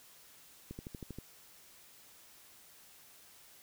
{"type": "click train", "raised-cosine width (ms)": 3, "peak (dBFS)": -30, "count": 7, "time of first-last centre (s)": [0.71, 1.186], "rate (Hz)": 12.6, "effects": ["white hiss -59 dBFS RMS until 3.62 s"]}